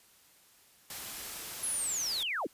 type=noise; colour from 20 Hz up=white; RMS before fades=-41 dBFS; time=0.9-2.23 s; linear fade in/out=2 ms
type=linear sweep; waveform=sine; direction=down; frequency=11130 to 205.2 Hz; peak=-31 dBFS; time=1.63-2.47 s; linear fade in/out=5 ms
effects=white hiss -62 dBFS RMS until 2.53 s + resampled to 32000 Hz